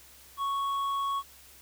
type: tone with hard clipping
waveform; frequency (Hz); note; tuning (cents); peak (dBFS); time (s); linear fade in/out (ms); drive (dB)
triangle; 1108.7; C#6; 0; -29; 0.37-1.23; 50; 8
effects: added 67 Hz sine -62 dBFS peak until 1.61 s + white hiss -54 dBFS RMS until 1.61 s